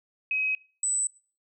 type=tone pair in turn; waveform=sine; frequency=2539 / 7987 Hz; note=D#7 / B8; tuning=+34 / +18 cents; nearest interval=octave + minor sixth; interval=1984 cents; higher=second; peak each=-24 dBFS; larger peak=neither; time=0.31-0.55 / 0.83-1.07 s; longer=neither; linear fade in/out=2 ms; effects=noise-tail reverb RT60 0.4 s tail -23 dB re dry